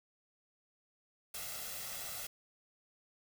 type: noise with comb filter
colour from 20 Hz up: white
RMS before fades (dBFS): -43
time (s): 1.34-2.27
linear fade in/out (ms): 5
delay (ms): 1.5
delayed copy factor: +0.65
effects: none